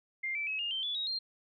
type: tone with pitch steps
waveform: sine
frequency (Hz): 2107 / 2324 / 2564 / 2829 / 3121 / 3443 / 3798 / 4190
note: C7 / D7 / E7 / F7 / G7 / A7 / A#7 / C8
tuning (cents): +12 / -19 / -49 / +22 / -8 / -38 / +32 / +2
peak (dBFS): -32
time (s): 0.23-1.19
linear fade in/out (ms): 10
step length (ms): 120
effects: none